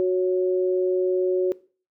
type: tone pair together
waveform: sine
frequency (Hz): 367.9 / 554.4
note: F#4 / C#5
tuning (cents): -10 / 0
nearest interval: perfect fifth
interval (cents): 710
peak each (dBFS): -19 / -27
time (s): 0-1.52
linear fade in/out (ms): 0
effects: noise-tail reverb RT60 0.4 s tail -20 dB re dry